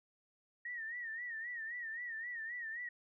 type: tone with vibrato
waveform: sine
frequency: 1864.7 Hz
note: A#6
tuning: in tune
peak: -40 dBFS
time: 0.65-2.89 s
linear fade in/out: 5 ms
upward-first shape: sine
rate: 3.8 Hz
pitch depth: 96 cents each way
effects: none